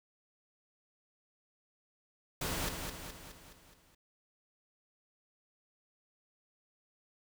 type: noise with echo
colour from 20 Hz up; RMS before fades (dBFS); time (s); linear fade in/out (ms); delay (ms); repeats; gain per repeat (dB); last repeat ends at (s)
pink; -36; 2.41-2.69; 5; 210; 6; -5; 3.95
effects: none